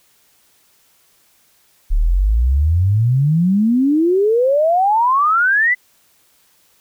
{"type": "exponential sweep", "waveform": "sine", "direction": "up", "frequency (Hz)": [34.65, 2036], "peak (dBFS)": -11, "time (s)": [1.9, 5.75], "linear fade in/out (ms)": 20, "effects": ["white hiss -56 dBFS RMS until 6.8 s"]}